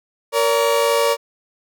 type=tone pair together; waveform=30% pulse; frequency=466.2 / 569.7 Hz; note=A#4 / C#5; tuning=0 / +47 cents; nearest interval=minor third; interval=347 cents; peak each=-15 dBFS; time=0.32-1.17 s; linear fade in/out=50 ms; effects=none